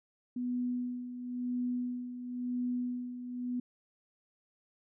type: tone with tremolo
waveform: sine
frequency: 246.9 Hz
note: B3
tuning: in tune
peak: -30 dBFS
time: 0.36-3.6 s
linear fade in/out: 5 ms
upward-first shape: sine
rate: 0.97 Hz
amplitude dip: 65%
effects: none